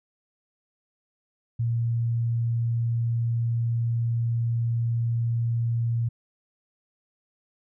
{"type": "tone", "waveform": "sine", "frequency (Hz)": 116.7, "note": "A#2", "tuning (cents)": 2, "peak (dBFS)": -22, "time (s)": [1.59, 6.09], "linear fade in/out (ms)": 10, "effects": []}